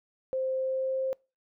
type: tone with pitch glide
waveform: sine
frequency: 523.3 to 527.5 Hz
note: C5 to C5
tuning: 0 to +14 cents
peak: -27 dBFS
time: 0.33-1.13 s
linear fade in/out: 0 ms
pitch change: +14 cents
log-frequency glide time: 0.53-1 s
effects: noise-tail reverb RT60 0.3 s tail -26 dB re dry